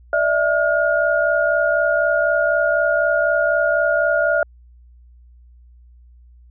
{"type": "tone cluster", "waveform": "sine", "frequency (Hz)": [591, 655, 1427], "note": ["D5", "E5", "F6"], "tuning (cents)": [11, -11, 37], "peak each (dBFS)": -19, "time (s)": [0.13, 4.43], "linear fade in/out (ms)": 2, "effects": ["added 60 Hz sine -44 dBFS peak until 6.5 s"]}